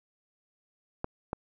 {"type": "clicks", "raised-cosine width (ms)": 1, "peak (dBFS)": -17, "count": 2, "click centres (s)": [1.044, 1.331], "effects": []}